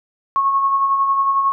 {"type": "tone with tremolo", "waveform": "sine", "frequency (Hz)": 1096, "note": "C#6", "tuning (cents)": -20, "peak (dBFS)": -12, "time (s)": [0.36, 1.52], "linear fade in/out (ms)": 0, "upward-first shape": "sine", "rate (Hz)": 11, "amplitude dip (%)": 40, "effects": []}